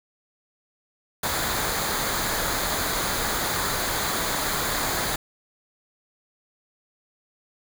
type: noise with comb filter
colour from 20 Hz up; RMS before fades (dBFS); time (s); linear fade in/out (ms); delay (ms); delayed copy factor
pink; -26; 1.23-5.16; 5; 0.36; -0.55
effects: none